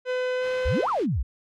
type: tone with pitch glide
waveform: 45% pulse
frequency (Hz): 505 to 509.1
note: B4 to C5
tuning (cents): +39 to -47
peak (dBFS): -24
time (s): 0.05-0.87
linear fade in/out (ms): 50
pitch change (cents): +14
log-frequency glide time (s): 0.36-0.47
type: noise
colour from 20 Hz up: white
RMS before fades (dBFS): -37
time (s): 0.4-1.07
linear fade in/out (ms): 50
type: exponential two-way sweep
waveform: sine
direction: up then down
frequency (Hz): 49 to 1386 to 49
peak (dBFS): -22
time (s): 0.65-1.23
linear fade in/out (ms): 10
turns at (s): 0.89
effects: low-pass 3000 Hz 12 dB/octave